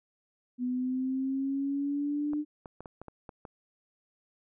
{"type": "linear sweep", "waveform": "sine", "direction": "up", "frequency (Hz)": [246.9, 300], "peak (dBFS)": -28, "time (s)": [0.58, 2.45], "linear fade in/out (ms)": 50}
{"type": "clicks", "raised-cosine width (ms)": 1, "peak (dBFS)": -29, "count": 8, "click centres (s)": [2.334, 2.658, 2.806, 2.858, 3.016, 3.083, 3.292, 3.452]}
{"effects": []}